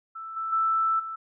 sine tone with level steps, 1323 Hz, E6, 6 cents sharp, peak -35 / -28 / -21 / -32 dBFS, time 0.15-1.16 s, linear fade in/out 10 ms, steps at 0.36 / 0.52 / 0.99 s, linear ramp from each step 10 ms, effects none

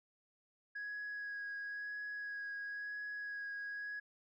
sine tone with vibrato, 1661.2 Hz, G#6, in tune, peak -39 dBFS, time 0.75-4 s, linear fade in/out 10 ms, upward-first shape sine, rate 0.98 Hz, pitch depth 13 cents each way, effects tanh soft clip ceiling -38 dBFS

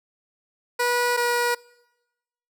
15% pulse tone pair in turn, 486.3 / 481.5 Hz, B4 / B4, -27 / -44 cents, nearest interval unison, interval 17 cents, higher first, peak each -14 dBFS, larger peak neither, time 0.79-1.17 / 1.17-1.55 s, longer neither, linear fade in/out 10 ms, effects noise-tail reverb RT60 1.0 s tail -25 dB re dry

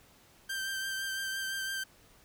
sawtooth tone with vibrato, 1568 Hz, G6, in tune, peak -30 dBFS, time 0.49-1.84 s, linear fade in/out 10 ms, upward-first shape triangle, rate 5.9 Hz, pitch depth 22 cents each way, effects pink hiss -61 dBFS RMS until 2.24 s

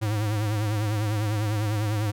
square tone with vibrato, 106.1 Hz, G#2, 38 cents sharp, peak -24 dBFS, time 0.01-2.12 s, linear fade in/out 20 ms, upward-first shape triangle, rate 10 Hz, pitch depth 90 cents each way, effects none

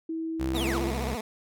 sine tone with pitch glide, 324.2 to 339.7 Hz, E4 to F4, -29 to -48 cents, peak -29 dBFS, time 0.09-0.91 s, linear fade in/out 5 ms, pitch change +81 cents, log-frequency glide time 0.42-0.76 s
sawtooth tone, 65.41 Hz, C2, in tune, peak -26 dBFS, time 0.39-1.16 s, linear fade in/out 20 ms
15% pulse tone with vibrato, 229.9 Hz, A#3, 24 cents flat, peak -25 dBFS, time 0.54-1.21 s, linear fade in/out 5 ms, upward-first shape sine, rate 15 Hz, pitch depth 150 cents each way
45% pulse linear sweep, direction down, 3964 to 830.6 Hz, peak -32 dBFS, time 0.55-0.79 s, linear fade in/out 10 ms
effects none

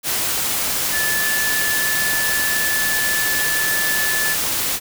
sine tone in noise, 1739 Hz, A6, 21 cents flat, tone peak -20 dBFS, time 0.91-4.37 s, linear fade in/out 50 ms, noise white, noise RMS -21 dBFS, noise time 0.03-4.8 s, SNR -2 dB, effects none

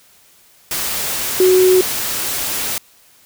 sine tone in noise, 370 Hz, F#4, in tune, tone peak -8 dBFS, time 1.4-1.81 s, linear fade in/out 2 ms, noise white, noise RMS -21 dBFS, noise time 0.71-2.78 s, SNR +10 dB, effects white hiss -50 dBFS RMS until 3.25 s

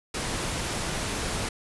pink noise, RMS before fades -30 dBFS, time 0.14-1.49 s, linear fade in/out 5 ms, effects resampled to 24000 Hz

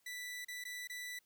sawtooth tone with dropouts, 1975.5 Hz, B6, in tune, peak -39 dBFS, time 0.06-1.19 s, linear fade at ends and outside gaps 5 ms, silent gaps 0.448-0.483 / 0.64-0.651 / 0.874-0.897 s, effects white hiss -75 dBFS RMS until 1.25 s

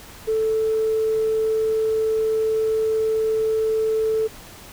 sine tone, 440 Hz, A4, in tune, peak -17 dBFS, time 0.27-4.28 s, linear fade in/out 20 ms, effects tanh soft clip ceiling -13 dBFS + pink hiss -42 dBFS RMS until 4.72 s

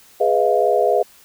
sine chord, F half-diminished seventh, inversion first, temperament equal with one note detuned, 415.3 / 493.9 / 634.6 / 698.5 Hz, Ab4 / Cb5 / Eb5 / F5, 0 / 0 / +34 / 0 cents, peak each -19 dBFS, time 0.2-1.03 s, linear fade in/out 10 ms, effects white hiss -49 dBFS RMS until 1.24 s

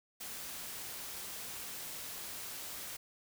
white noise, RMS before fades -44 dBFS, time 0.2-2.97 s, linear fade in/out 10 ms, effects none

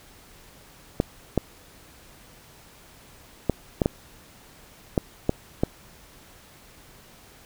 clicks, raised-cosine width 2 ms, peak -6 dBFS, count 8, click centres 1.001 / 1.377 / 3.497 / 3.818 / 3.859 / 4.978 / 5.294 / 5.635 s, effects pink hiss -51 dBFS RMS until 7.45 s

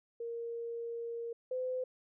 sine tone pair in turn, 466.2 / 509.9 Hz, A#4 / C5, 0 / -45 cents, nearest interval major second, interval 155 cents, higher second, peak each -37 / -33 dBFS, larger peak second, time 0.2-1.33 / 1.51-1.84 s, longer first, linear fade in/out 5 ms, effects none

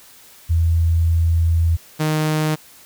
sine / sawtooth tone pair in turn, 83 / 154.79 Hz, E2 / D#3, +12 / -9 cents, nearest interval major seventh, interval 1079 cents, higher second, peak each -13 dBFS, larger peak neither, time 0.49-1.77 / 1.99-2.56 s, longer first, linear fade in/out 20 ms, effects white hiss -46 dBFS RMS until 2.85 s

